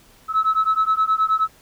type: beating tone pair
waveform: sine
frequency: 1293 / 1302.5 Hz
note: E6 / E6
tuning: -34 / -21 cents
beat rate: 9.5 Hz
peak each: -18 dBFS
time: 0.28-1.48 s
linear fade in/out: 50 ms
effects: tanh soft clip ceiling -11 dBFS + pink hiss -52 dBFS RMS until 1.61 s